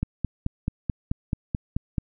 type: click train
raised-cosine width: 5 ms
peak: -12 dBFS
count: 10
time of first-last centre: 0.03-1.982 s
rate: 4.61 Hz
effects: none